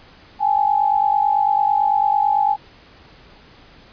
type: tone pair together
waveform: sine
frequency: 806 / 855 Hz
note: G5 / A5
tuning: +48 / -50 cents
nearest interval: minor second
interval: 102 cents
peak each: -17 dBFS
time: 0.39-2.57 s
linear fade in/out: 50 ms
effects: pink hiss -47 dBFS RMS until 3.92 s + resampled to 11025 Hz